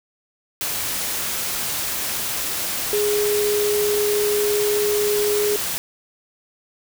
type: tone in noise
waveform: sine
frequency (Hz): 415.9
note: G#4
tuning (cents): +2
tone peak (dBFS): -18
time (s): 2.93-5.56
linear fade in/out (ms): 0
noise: white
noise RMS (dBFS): -25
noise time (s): 0.61-5.78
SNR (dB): +4
effects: none